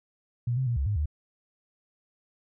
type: tone with pitch steps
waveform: sine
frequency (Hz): 120.4 / 131.1 / 119.2 / 68.6 / 103.5 / 75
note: B2 / C3 / A#2 / C#2 / G#2 / D2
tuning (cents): -44 / +4 / +39 / -17 / -5 / +37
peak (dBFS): -24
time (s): 0.47-1.058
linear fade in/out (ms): 5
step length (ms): 98
effects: none